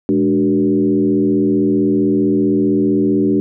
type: tone with frequency modulation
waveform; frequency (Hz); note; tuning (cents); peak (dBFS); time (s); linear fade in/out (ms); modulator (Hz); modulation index
sine; 293.7; D4; 0; -11; 0.09-3.4; 0; 84.5; 1.2
effects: none